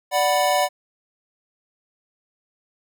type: chord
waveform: square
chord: B minor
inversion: first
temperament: equal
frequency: 587.3 / 740 / 987.8 Hz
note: D5 / F#5 / B5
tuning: 0 / 0 / 0 cents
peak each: -22 / -21 / -25 dBFS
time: 0.11-0.69 s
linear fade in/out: 50 ms
effects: none